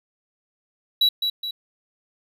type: tone with echo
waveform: triangle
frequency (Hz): 3913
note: B7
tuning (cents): -17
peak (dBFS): -13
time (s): 1.01-1.09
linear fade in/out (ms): 5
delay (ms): 210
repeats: 2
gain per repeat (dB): -6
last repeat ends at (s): 1.51
effects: none